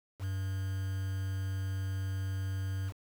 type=tone with quantisation; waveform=triangle; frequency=96 Hz; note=G2; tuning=36 cents flat; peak=-30 dBFS; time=0.19-2.93 s; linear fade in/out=50 ms; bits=8; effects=none